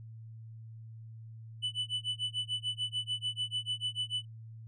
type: tone with tremolo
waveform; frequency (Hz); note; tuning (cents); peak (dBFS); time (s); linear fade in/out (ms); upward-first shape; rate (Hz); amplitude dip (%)
triangle; 2986; F#7; +15; -28; 1.62-4.25; 20; sine; 6.8; 100
effects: added 112 Hz sine -45 dBFS peak until 4.67 s + resampled to 24000 Hz